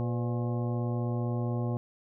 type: harmonic tone with a mistuned harmonic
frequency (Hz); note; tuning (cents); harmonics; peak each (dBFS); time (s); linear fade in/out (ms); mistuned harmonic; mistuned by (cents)
119.4; A#2; +42; 1 / 2 / 3 / 4 / 5 / 6 / 7 / 9; -29 / -35 / -39 / -41 / -43 / -45 / -46 / -48; 0-1.77; 0; 4; +85
effects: none